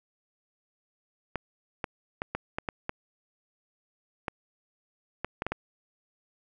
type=clicks; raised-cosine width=0.5 ms; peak=-15 dBFS; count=12; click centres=1.357 / 1.842 / 2.219 / 2.35 / 2.585 / 2.688 / 2.894 / 4.282 / 5.246 / 5.421 / 5.466 / 5.52 s; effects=none